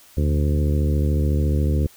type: harmonic tone with a mistuned harmonic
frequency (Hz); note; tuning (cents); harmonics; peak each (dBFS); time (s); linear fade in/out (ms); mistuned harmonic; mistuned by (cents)
74; D2; +14; 1 / 2 / 3 / 4 / 5 / 6 / 7; -18 / -24 / -28 / -30 / -32 / -34 / -35; 0.17-1.87; 5; 1; +80
effects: white hiss -50 dBFS RMS until 1.96 s